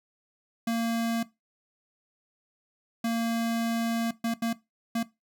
square tone bursts at uneven times, 230 Hz, A#3, 23 cents flat, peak -26 dBFS, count 5, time 0.67-1.23 / 3.04-4.11 / 4.24-4.34 / 4.42-4.53 / 4.95-5.03 s, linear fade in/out 5 ms, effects noise-tail reverb RT60 0.2 s tail -18 dB re dry

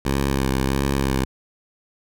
10% pulse tone with vibrato, 67.4 Hz, C#2, 48 cents flat, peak -11 dBFS, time 0.05-1.25 s, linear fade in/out 5 ms, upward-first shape sine, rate 1.5 Hz, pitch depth 37 cents each way, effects none

